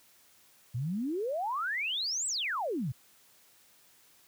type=exponential two-way sweep; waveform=sine; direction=up then down; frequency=111.6 to 8170 to 111.6 Hz; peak=-30 dBFS; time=0.74-2.92 s; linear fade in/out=10 ms; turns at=2.27 s; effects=white hiss -62 dBFS RMS until 4.27 s + high-pass 60 Hz 12 dB/octave